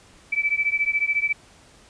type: beating tone pair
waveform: sine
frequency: 2305 / 2319 Hz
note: D7 / D7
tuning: -33 / -22 cents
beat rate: 14 Hz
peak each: -23 dBFS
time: 0.32-1.33 s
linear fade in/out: 10 ms
effects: pink hiss -52 dBFS RMS until 1.89 s + resampled to 22050 Hz